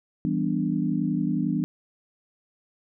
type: chord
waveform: sine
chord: E minor seventh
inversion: none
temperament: equal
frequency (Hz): 164.81 / 196 / 246.9 / 293.7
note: E3 / G3 / B3 / D4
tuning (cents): 0 / 0 / 0 / 0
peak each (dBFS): -28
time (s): 0.25-1.64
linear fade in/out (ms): 0
effects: none